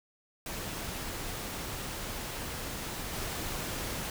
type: noise with level steps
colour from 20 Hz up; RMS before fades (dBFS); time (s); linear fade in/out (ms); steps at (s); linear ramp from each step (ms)
pink; -38 / -36; 0.46-4.1; 2; 3.13; 10
effects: none